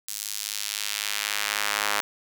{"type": "tone with high-pass filter sweep", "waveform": "sawtooth", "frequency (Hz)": 103.83, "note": "G#2", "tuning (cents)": 0, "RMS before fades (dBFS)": -29, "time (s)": [0.08, 2.01], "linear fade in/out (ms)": 0, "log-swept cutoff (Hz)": [6500, 1100], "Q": 0.88, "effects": []}